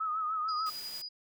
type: tone with vibrato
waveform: sine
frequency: 1267 Hz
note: D#6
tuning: 31 cents sharp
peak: -30 dBFS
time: 0-0.7 s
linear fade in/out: 10 ms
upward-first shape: triangle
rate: 6.7 Hz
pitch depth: 73 cents each way
type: tone with tremolo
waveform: sine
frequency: 4914 Hz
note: D#8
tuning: 22 cents flat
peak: -37 dBFS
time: 0.48-1.09 s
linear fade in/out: 10 ms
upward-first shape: sine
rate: 11 Hz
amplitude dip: 40%
type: noise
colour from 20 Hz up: white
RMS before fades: -47 dBFS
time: 0.66-1.02 s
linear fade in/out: 5 ms
effects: none